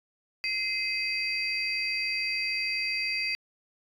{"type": "tone cluster", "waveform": "sine", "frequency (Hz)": [2074, 2541, 4692], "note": ["C7", "D#7", "D8"], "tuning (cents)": [-16, 36, -2], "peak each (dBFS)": [-32, -30, -31], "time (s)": [0.44, 3.35], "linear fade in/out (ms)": 0, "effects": ["tanh soft clip ceiling -20 dBFS"]}